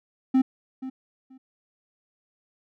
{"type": "tone with echo", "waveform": "triangle", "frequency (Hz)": 261.6, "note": "C4", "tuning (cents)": 0, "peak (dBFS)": -14, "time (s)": [0.34, 0.42], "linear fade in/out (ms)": 10, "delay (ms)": 480, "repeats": 2, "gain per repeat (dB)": -15, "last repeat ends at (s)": 1.38, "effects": []}